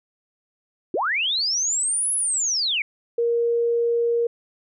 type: linear two-way sweep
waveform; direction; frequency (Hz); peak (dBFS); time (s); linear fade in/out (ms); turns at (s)
sine; up then down; 289.7 to 10690 to 2147; -20; 0.94-2.82; 2; 2.13
type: tone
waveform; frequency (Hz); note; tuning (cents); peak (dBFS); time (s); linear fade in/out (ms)
sine; 469.5; A#4; +12; -18; 3.18-4.27; 5
effects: none